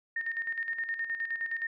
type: tone with tremolo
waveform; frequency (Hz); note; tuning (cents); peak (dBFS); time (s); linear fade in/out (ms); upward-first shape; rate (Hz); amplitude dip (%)
sine; 1832; A#6; -31; -29; 0.16-1.67; 5; square; 9.6; 60
effects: resampled to 11025 Hz

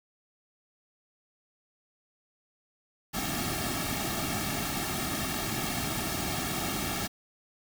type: noise with comb filter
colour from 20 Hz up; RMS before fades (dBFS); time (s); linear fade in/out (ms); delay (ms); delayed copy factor
pink; -32; 3.13-7.08; 20; 2; -0.8
effects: none

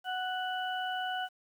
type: harmonic tone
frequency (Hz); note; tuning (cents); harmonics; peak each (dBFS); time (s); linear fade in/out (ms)
741; F#5; +2; 1 / 2 / 4; -34 / -37 / -40; 0.04-1.29; 50
effects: 10-bit

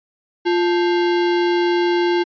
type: tone with sample-and-hold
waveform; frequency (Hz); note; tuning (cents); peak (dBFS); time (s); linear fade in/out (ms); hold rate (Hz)
sine; 349.2; F4; 0; -14; 0.45-2.24; 20; 1225
effects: resampled to 11025 Hz

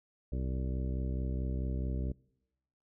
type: harmonic tone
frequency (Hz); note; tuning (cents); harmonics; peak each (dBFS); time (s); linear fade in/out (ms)
64.6; C2; -21; 1 / 2 / 3 / 4 / 5 / 6 / 7 / 9; -33 / -39 / -43 / -45 / -47 / -49 / -50 / -52; 0.32-2.12; 5
effects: noise-tail reverb RT60 0.9 s tail -24 dB re dry

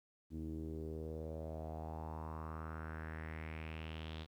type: tone with low-pass filter sweep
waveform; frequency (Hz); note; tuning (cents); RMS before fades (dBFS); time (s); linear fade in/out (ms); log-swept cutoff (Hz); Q
sawtooth; 79.2; D#2; +31; -45; 0.3-4.27; 50; 280 to 3700; 4.3
effects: 12-bit

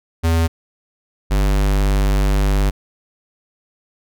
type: tone pair in turn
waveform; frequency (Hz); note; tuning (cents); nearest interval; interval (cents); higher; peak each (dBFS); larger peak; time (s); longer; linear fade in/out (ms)
square; 82.41 / 49.36; E2 / G1; 0 / +13; major sixth; 887; first; -14; neither; 0.23-0.48 / 1.3-2.71; second; 20
effects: none

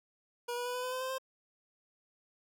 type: tone with pitch steps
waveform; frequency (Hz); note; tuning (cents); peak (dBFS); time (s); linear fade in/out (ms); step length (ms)
25% pulse; 481 / 487.2 / 493.4 / 499.7 / 506.1 / 512.6 / 519.1 / 525.7; B4 / B4 / B4 / B4 / B4 / C5 / C5 / C5; -46 / -24 / -2 / +20 / +42 / -36 / -14 / +8; -31; 0.48-1.184; 10; 88
effects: none

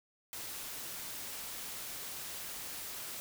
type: noise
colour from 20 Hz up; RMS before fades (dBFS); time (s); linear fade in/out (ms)
white; -43; 0.33-3.2; 0
effects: none

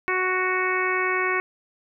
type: harmonic tone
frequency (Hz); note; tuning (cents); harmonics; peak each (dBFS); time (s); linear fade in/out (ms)
370.1; F#4; 0; 1 / 2 / 3 / 4 / 5 / 6 / 7; -27 / -35 / -27 / -30 / -28 / -27 / -35; 0.08-1.4; 0
effects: none

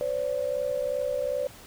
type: tone pair together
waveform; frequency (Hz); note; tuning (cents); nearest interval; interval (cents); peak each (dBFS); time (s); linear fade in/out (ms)
sine; 511.4 / 574; C5 / D5; -40 / -40; major second; 200; -29 / -28; 0.01-1.47; 0
effects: pink hiss -48 dBFS RMS until 1.66 s

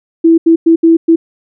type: tone bursts at uneven times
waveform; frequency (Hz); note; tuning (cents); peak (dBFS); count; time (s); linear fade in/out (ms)
sine; 329.6; E4; 0; -3; 5; 0.24-0.38 / 0.46-0.56 / 0.66-0.76 / 0.83-0.97 / 1.08-1.16; 10
effects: none

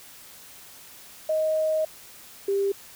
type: tone pair in turn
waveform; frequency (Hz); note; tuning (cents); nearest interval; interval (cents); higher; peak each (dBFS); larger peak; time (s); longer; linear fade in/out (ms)
sine; 627 / 396.1; D#5 / G4; +13 / +18; minor sixth; 795; first; -21; neither; 1.29-1.85 / 2.48-2.72; first; 5
effects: white hiss -47 dBFS RMS until 2.95 s

